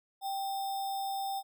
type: tone with sample-and-hold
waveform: sine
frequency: 784 Hz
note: G5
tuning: in tune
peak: -32 dBFS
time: 0.21-1.43 s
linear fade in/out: 50 ms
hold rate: 4410 Hz
effects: none